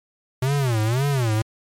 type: tone with vibrato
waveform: square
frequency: 124.2 Hz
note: B2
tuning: 10 cents sharp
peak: -19 dBFS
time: 0.42-1.42 s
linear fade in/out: 5 ms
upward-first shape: sine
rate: 1.9 Hz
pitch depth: 250 cents each way
effects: MP3 64 kbps